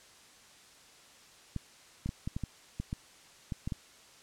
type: clicks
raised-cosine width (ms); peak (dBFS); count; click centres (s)
5; -22; 11; 1.563 / 2.06 / 2.091 / 2.275 / 2.365 / 2.437 / 2.8 / 2.929 / 3.522 / 3.675 / 3.722
effects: white hiss -57 dBFS RMS until 4.22 s + low-pass 8000 Hz 12 dB/octave